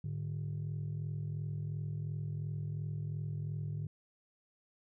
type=tone pair together; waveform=sine; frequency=106.66 / 149.5 Hz; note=G#2 / D3; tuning=+47 / +31 cents; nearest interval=tritone; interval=584 cents; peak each=-37 / -36 dBFS; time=0.04-3.87 s; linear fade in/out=5 ms; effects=tanh soft clip ceiling -32 dBFS